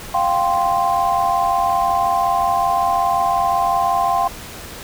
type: chord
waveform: sine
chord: F suspended second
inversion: none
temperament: equal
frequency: 698.5 / 784 / 1046.5 Hz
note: F5 / G5 / C6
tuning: 0 / 0 / 0 cents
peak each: -19 dBFS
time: 0.14-4.28 s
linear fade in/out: 5 ms
effects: pink hiss -34 dBFS RMS until 4.83 s